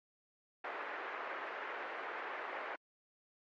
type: band-pass noise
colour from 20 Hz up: white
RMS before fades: -43 dBFS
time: 0.64-2.76 s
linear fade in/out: 5 ms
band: 380 to 1900 Hz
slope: 24 dB/octave
effects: MP3 48 kbps